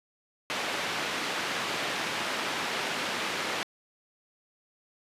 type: band-pass noise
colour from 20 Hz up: white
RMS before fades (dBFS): -32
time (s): 0.5-3.63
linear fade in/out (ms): 0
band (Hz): 180 to 2900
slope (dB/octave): 12
effects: resampled to 32000 Hz